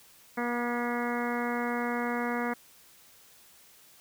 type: harmonic tone with a mistuned harmonic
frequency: 240 Hz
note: B3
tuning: 49 cents flat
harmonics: 1 / 2 / 3 / 4 / 5 / 6 / 7 / 8 / 9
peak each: -32 / -35 / -37 / -38 / -39 / -40 / -40 / -41 / -42 dBFS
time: 0.37-2.54 s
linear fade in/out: 10 ms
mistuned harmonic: 8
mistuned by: +25 cents
effects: white hiss -57 dBFS RMS until 4 s